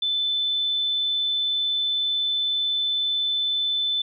sine tone, 3518 Hz, A7, 1 cent flat, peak -21 dBFS, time 0.02-4.02 s, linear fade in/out 5 ms, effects none

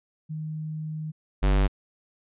sine / square tone pair in turn, 155.56 / 48.63 Hz, D#3 / G1, 0 / -13 cents, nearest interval octave + minor sixth, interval 2013 cents, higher first, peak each -30 / -19 dBFS, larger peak second, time 0.29-1.12 / 1.42-1.68 s, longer first, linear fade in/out 20 ms, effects resampled to 8000 Hz

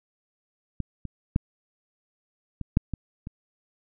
clicks, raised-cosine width 5 ms, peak -16 / -22 / -9 / -20 / -6 / -17 / -23 dBFS, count 7, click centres 0.803 / 1.053 / 1.361 / 2.613 / 2.771 / 2.937 / 3.271 s, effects none

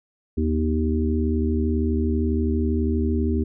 harmonic tone with a mistuned harmonic, 78 Hz, D#2, 5 cents sharp, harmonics 1 / 3 / 4 / 5, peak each -22 / -24 / -28 / -28 dBFS, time 0.37-3.44 s, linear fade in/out 10 ms, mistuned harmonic 3, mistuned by +41 cents, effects none

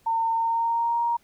sine tone with pitch glide, 909 to 939.4 Hz, A#5 to A#5, -44 to +13 cents, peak -21 dBFS, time 0.06-1.17 s, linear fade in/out 10 ms, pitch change +57 cents, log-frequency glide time 0.32-1.02 s, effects pink hiss -62 dBFS RMS until 1.23 s

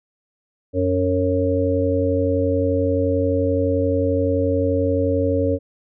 harmonic tone with a mistuned harmonic, 91.5 Hz, F#2, 19 cents flat, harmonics 1 / 3 / 5 / 6, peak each -22 / -22 / -22 / -22 dBFS, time 0.73-5.59 s, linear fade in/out 50 ms, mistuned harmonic 3, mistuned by +31 cents, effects none

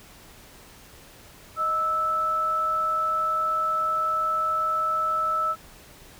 sine tone pair together, 624 / 1312.3 Hz, D#5 / E6, +5 / -8 cents, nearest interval octave + minor second, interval 1287 cents, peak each -34 / -22 dBFS, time 1.56-5.56 s, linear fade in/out 50 ms, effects pink hiss -49 dBFS RMS until 6.19 s

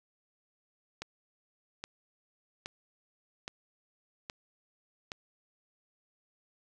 click train, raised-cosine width 0.2 ms, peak -21 dBFS, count 6, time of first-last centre 1.02-5.118 s, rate 1.22 Hz, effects none

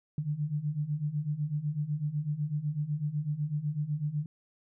sine beating tone pair, 144.4 / 152.4 Hz, D3 / D#3, -29 / -36 cents, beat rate 8 Hz, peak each -34 / -31 dBFS, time 0.18-4.26 s, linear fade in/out 2 ms, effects none

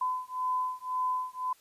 sine beating tone pair, 1012 / 1013.9 Hz, B5 / B5, +42 / +45 cents, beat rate 1.9 Hz, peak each -32 / -32 dBFS, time 0.01-1.53 s, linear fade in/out 5 ms, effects white hiss -62 dBFS RMS until 1.6 s + resampled to 32000 Hz

